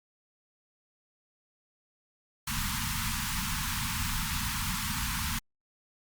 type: band-stop noise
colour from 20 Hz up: pink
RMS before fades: -32 dBFS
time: 2.47-5.39 s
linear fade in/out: 5 ms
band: 250 to 870 Hz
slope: 96 dB/octave
effects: Opus 48 kbps